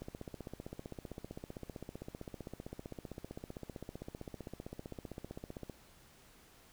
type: click train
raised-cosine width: 2 ms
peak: -30 dBFS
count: 89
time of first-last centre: 0.02-5.697 s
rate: 15.5 Hz
effects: pink hiss -62 dBFS RMS until 6.72 s